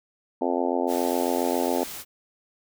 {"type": "harmonic tone", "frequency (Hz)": 87.31, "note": "F2", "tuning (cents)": 0, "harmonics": [3, 4, 5, 6, 7, 8, 9, 10], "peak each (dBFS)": [-28, -29, -30, -31, -31, -32, -33, -33], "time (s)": [0.41, 1.84], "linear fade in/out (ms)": 5}
{"type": "noise", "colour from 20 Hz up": "white", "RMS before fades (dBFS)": -37, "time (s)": [0.87, 2.05], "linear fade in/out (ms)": 50}
{"effects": []}